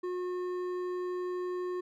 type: tone with hard clipping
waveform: sine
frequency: 361.2 Hz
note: F#4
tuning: 42 cents flat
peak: -34 dBFS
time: 0.03-1.81 s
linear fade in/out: 10 ms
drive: 8 dB
effects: none